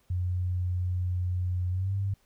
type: tone with pitch glide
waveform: sine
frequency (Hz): 90.2 to 98.36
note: F#2 to G2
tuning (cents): -44 to +6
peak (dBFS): -26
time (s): 0.1-2.14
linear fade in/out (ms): 5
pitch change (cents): +150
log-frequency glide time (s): 1.7-1.94
effects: pink hiss -68 dBFS RMS until 2.25 s